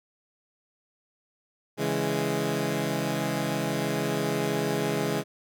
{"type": "chord", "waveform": "15% pulse", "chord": "C# minor", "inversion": "none", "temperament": "equal", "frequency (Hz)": [138.59, 164.81, 207.7], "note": ["C#3", "E3", "G#3"], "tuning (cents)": [0, 0, 0], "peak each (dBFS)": -24, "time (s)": [1.77, 5.24], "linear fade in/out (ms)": 50, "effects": []}